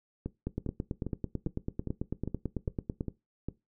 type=two click trains; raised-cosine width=3 ms; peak=-21 / -19 dBFS; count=9 / 24; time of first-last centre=0.26-3.486 / 0.47-3.009 s; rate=2.48 / 9.06 Hz; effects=noise-tail reverb RT60 0.2 s tail -18 dB re dry